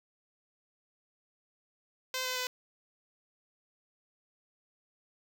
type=tone with pitch steps; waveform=5% pulse; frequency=515 / 509.1 / 503.2 Hz; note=C5 / C5 / B4; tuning=-28 / -47 / +32 cents; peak=-21 dBFS; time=2.14-2.47 s; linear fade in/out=2 ms; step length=110 ms; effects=none